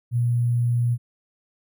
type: tone with sample-and-hold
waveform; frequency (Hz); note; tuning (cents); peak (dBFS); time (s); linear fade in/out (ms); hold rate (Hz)
sine; 120; B2; -49; -18; 0.11-0.98; 50; 11025
effects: none